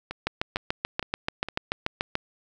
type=two click trains; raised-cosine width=0.3 ms; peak=-17 / -9 dBFS; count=4 / 14; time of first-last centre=0.11-1.486 / 0.27-2.154 s; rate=2.18 / 6.9 Hz; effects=none